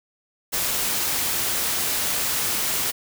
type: noise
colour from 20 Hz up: white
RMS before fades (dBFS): -24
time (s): 0.52-2.92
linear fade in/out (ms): 20
effects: none